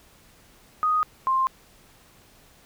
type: tone pair in turn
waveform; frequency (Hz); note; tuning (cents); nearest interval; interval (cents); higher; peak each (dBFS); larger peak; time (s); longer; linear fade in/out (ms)
sine; 1244.5 / 1053.7; D#6 / C6; 0 / +12; minor third; 288; first; -19 / -19; neither; 0.83-1.03 / 1.27-1.47; neither; 0
effects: pink hiss -55 dBFS RMS until 2.65 s